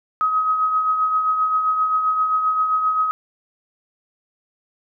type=tone with tremolo; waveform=sine; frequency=1267 Hz; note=D#6; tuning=31 cents sharp; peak=-14 dBFS; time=0.21-3.11 s; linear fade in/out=0 ms; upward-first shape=triangle; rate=7.6 Hz; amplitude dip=50%; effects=none